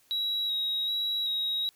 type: tone with vibrato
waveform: sine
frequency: 3844 Hz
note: B7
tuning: 48 cents flat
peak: -25 dBFS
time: 0.11-1.69 s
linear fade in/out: 0 ms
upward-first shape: square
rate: 1.3 Hz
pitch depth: 17 cents each way
effects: tanh soft clip ceiling -25 dBFS + white hiss -64 dBFS RMS until 1.75 s